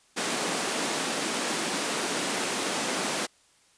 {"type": "high-pass noise", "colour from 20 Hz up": "pink", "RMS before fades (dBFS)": -29, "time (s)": [0.16, 3.27], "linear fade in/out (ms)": 20, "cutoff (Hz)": 210, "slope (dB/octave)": 24, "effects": ["white hiss -62 dBFS RMS until 3.77 s", "resampled to 22050 Hz"]}